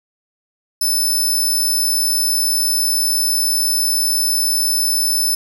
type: tone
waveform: 15% pulse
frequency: 5274 Hz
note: E8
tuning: in tune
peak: -9 dBFS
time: 0.81-5.35 s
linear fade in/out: 5 ms
effects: none